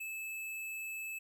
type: tone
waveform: square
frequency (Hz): 2612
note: E7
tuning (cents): -17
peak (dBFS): -40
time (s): 0-1.19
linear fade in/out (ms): 10
effects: none